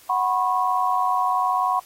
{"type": "chord", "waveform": "sine", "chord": "F# suspended fourth", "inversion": "none", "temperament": "equal with one note detuned", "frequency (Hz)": [740, 987.8, 1088.4], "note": ["F#5", "B5", "C#6"], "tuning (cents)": [0, 0, -32], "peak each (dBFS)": -23, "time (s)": [0.09, 1.8], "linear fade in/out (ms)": 10, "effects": ["white hiss -50 dBFS RMS until 1.85 s", "AAC 48 kbps"]}